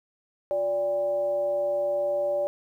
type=tone with frequency modulation; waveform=sine; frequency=581 Hz; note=D5; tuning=19 cents flat; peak=-23 dBFS; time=0.51-2.47 s; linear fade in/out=0 ms; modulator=222 Hz; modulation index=0.37; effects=10-bit